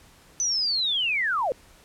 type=linear sweep; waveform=sine; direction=down; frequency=6090 to 466.2 Hz; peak=-22 dBFS; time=0.4-1.52 s; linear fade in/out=0 ms; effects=pink hiss -54 dBFS RMS until 1.84 s + low-pass 12000 Hz 12 dB/octave